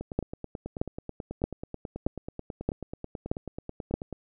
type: two click trains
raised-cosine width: 2 ms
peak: -12 / -22 dBFS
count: 7 / 39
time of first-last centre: 0.19-3.94 / 0.01-4.127 s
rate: 1.6 / 9.23 Hz
effects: none